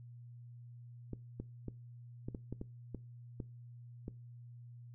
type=clicks; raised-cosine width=3 ms; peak=-28 dBFS; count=10; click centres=1.133 / 1.4 / 1.683 / 2.285 / 2.348 / 2.526 / 2.614 / 2.947 / 3.402 / 4.081 s; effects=noise-tail reverb RT60 0.3 s tail -21 dB re dry + added 120 Hz sine -50 dBFS peak until 4.94 s